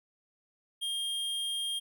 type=tone; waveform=square; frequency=3220 Hz; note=G7; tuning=46 cents sharp; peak=-32 dBFS; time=0.81-1.8 s; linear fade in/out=20 ms; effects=none